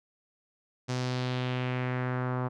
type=tone with low-pass filter sweep; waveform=sawtooth; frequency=126.3 Hz; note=B2; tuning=39 cents sharp; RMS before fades=-31 dBFS; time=0.88-2.49 s; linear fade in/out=20 ms; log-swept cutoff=6100 to 1100 Hz; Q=2; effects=none